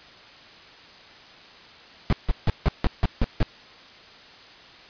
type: noise bursts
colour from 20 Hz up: brown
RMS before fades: -18 dBFS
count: 8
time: 2.1-3.428 s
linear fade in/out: 0 ms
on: 26 ms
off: 160 ms
effects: white hiss -47 dBFS RMS until 4.89 s + resampled to 11025 Hz